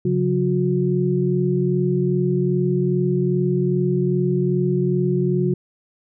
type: tone cluster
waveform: sine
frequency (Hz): 138.6 / 181.1 / 362.2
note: C#3 / F#3 / F#4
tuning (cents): 0 / -37 / -37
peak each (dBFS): -21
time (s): 0.05-5.54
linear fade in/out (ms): 5
effects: none